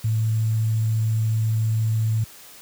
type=tone with sample-and-hold; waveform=sine; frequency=110.7 Hz; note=A2; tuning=11 cents sharp; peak=-18 dBFS; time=0.04-2.24 s; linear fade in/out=5 ms; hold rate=7350 Hz; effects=white hiss -45 dBFS RMS until 2.61 s + high-pass 60 Hz 12 dB/octave